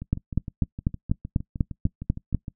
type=two click trains; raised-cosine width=5 ms; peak=-21 / -9 dBFS; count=17 / 10; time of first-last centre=0.02-2.482 / 0.13-2.347 s; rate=6.5 / 4.06 Hz; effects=noise-tail reverb RT60 0.1 s tail -22 dB re dry